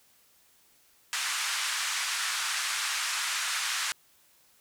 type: band-pass noise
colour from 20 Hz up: pink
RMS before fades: -31 dBFS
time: 1.13-3.92 s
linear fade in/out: 0 ms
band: 1200 to 9600 Hz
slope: 24 dB/octave
effects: white hiss -63 dBFS RMS until 4.6 s